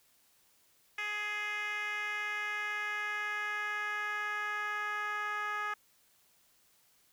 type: tone with band-pass filter sweep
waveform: 10% pulse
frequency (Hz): 418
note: G#4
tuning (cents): +11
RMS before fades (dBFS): -36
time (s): 0.98-5.74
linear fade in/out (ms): 5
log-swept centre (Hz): 2200 to 1400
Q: 2.3
effects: white hiss -68 dBFS RMS until 7.12 s